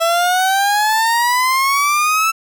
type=exponential sweep; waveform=30% pulse; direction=up; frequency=659.3 to 1330 Hz; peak=-10 dBFS; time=0-2.32 s; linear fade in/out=20 ms; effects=none